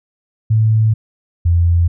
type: tone pair in turn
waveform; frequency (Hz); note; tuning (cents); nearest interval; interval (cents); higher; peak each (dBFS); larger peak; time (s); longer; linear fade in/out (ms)
sine; 110 / 85.45; A2 / F2; 0 / -37; major third; 437; first; -9; neither; 0.5-0.94 / 1.45-1.88; first; 10
effects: none